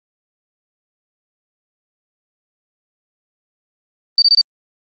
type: tone bursts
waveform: sine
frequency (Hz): 4614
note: D8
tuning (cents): -31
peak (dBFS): -7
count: 4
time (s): 4.18-4.413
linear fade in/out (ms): 2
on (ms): 41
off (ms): 23
effects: Opus 32 kbps